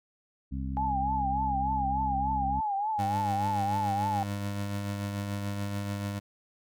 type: harmonic tone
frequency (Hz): 66.4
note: C2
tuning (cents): +26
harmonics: 1 / 2 / 3 / 4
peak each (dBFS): -33 / -38 / -38 / -39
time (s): 0.51-2.61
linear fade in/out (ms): 20
type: tone with vibrato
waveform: sine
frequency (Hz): 830.6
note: G#5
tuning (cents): 0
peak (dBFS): -27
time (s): 0.77-4.23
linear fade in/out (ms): 0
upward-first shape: triangle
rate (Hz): 3.4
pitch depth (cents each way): 120
type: tone with tremolo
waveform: 25% pulse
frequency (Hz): 101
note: G#2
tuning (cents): -48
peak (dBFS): -26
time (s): 2.98-6.2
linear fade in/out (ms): 20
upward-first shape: triangle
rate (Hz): 6.9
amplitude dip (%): 35
effects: none